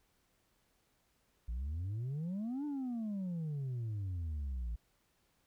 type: exponential two-way sweep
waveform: sine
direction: up then down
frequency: 54.4 to 300 to 54.4 Hz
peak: -33 dBFS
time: 1.48-4.76 s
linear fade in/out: 10 ms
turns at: 2.65 s
effects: tanh soft clip ceiling -35 dBFS + pink hiss -75 dBFS RMS until 5.46 s